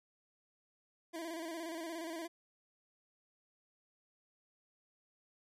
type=tone with vibrato; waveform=25% pulse; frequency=329.6 Hz; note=E4; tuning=in tune; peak=-37 dBFS; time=1.13-2.28 s; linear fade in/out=20 ms; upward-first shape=square; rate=17 Hz; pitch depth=56 cents each way; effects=resampled to 32000 Hz